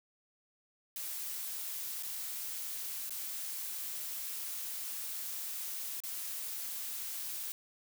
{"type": "noise with dropouts", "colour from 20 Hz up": "blue", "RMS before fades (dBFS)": -40, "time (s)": [0.96, 7.52], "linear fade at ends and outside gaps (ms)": 1, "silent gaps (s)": [[2.026, 2.032], [3.095, 3.106], [6.003, 6.036]], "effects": []}